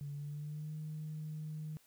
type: tone with pitch glide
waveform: sine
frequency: 143 to 154.15 Hz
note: D3 to D#3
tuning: -46 to -16 cents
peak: -39 dBFS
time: 0.01-1.77 s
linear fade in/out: 0 ms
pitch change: +130 cents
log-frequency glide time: 0.11-0.74 s
effects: tanh soft clip ceiling -35 dBFS + white hiss -68 dBFS RMS until 1.86 s